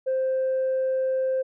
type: tone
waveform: sine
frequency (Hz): 523.3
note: C5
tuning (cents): 0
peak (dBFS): -20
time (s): 0.06-1.43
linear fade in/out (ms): 20
effects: tanh soft clip ceiling -19 dBFS